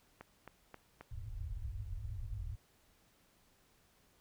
click train, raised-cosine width 0.5 ms, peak -33 dBFS, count 4, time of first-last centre 0.21-1.01 s, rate 3.75 Hz
white low-pass noise, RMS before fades -42 dBFS, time 1.11-2.56 s, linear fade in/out 20 ms, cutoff 110 Hz, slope 96 dB/octave
effects pink hiss -70 dBFS RMS until 4.2 s

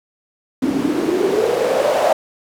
white noise with band-pass filter sweep, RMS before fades -17 dBFS, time 0.62-2.13 s, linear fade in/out 5 ms, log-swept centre 260 to 660 Hz, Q 7.7, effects none

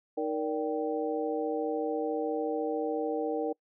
harmonic tone with a mistuned harmonic, 155.56 Hz, D#3, in tune, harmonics 2 / 3 / 4 / 5, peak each -34 / -31 / -36 / -37 dBFS, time 0.17-3.53 s, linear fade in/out 10 ms, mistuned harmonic 4, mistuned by -120 cents, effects noise-tail reverb RT60 0.1 s tail -26 dB re dry

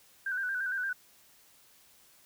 sine tone with vibrato, 1537 Hz, G6, 35 cents flat, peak -30 dBFS, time 0.26-0.93 s, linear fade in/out 5 ms, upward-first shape square, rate 8.7 Hz, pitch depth 56 cents each way, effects white hiss -61 dBFS RMS until 2.25 s

